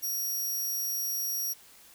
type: tone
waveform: 10% pulse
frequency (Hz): 5680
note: F8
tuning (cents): +28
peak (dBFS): -24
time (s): 0.02-1.54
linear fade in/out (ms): 20
effects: white hiss -55 dBFS RMS until 1.94 s

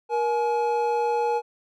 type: tone pair together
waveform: triangle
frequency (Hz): 473.2 / 847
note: A#4 / G#5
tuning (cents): +26 / +34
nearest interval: minor seventh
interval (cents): 1008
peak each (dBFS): -22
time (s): 0.09-1.42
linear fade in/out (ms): 50
effects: none

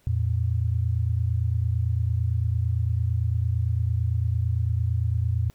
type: tone pair together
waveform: sine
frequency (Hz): 85.3 / 114.18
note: F2 / A#2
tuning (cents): -40 / -35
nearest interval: perfect fourth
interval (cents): 505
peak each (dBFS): -24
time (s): 0.07-5.5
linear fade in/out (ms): 0
effects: pink hiss -63 dBFS RMS until 5.54 s

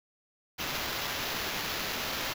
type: noise with sample-and-hold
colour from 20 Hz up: blue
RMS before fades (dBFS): -34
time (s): 0.58-2.34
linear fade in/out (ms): 20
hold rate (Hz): 8820
effects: none

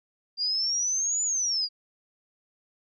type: exponential two-way sweep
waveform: sine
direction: up then down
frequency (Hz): 4755 to 7040 to 4755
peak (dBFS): -24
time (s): 0.37-1.69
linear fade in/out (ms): 50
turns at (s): 1.23
effects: none

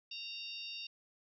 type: harmonic tone with a mistuned harmonic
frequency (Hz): 926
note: A#5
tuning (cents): -12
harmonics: 3 / 4 / 5 / 6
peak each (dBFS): -45 / -47 / -49 / -51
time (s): 0.11-0.87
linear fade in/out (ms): 5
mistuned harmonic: 6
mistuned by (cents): -27
effects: none

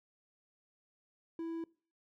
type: tone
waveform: triangle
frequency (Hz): 330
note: E4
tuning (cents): +2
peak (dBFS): -35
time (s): 1.39-1.64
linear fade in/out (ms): 2
effects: noise-tail reverb RT60 0.4 s tail -23 dB re dry

